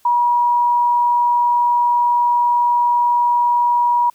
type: tone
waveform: sine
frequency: 962 Hz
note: B5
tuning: 46 cents flat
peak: -12 dBFS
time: 0.05-4.1 s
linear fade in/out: 5 ms
effects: white hiss -56 dBFS RMS until 4.14 s